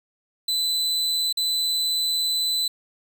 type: tone with dropouts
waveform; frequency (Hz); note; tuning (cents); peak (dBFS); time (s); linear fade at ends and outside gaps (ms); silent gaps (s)
40% pulse; 4009; B7; +25; -20; 0.48-2.68; 5; 1.327-1.371
effects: none